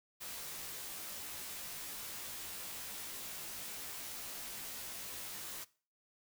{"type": "noise with comb filter", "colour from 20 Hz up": "white", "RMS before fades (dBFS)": -45, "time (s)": [0.2, 5.65], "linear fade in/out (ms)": 20, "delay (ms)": 17, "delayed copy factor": -1, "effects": ["noise-tail reverb RT60 0.4 s tail -20 dB re dry"]}